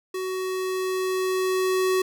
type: tone with level ramp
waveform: square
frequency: 373.8 Hz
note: F#4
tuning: 18 cents sharp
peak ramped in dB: -28 to -20 dBFS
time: 0.14-2.02 s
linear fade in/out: 5 ms
effects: none